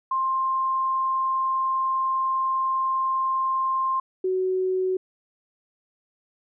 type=tone pair in turn; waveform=sine; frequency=1055 / 373 Hz; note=C6 / F#4; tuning=+14 / +14 cents; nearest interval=octave + tritone; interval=1800 cents; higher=first; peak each=-21 / -21 dBFS; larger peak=neither; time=0.11-4 / 4.24-4.97 s; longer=first; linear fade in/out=5 ms; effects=none